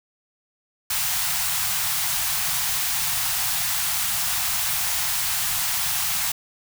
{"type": "band-stop noise", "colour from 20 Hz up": "white", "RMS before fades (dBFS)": -24, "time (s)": [0.9, 6.32], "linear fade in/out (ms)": 5, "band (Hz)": [180, 670], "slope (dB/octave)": 96, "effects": []}